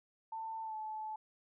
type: tone with pitch glide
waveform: sine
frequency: 892 to 866.6 Hz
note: A5 to A5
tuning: +23 to -27 cents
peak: -39 dBFS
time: 0.32-1.16 s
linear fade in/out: 5 ms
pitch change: -50 cents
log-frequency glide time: 0.63-0.75 s
effects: none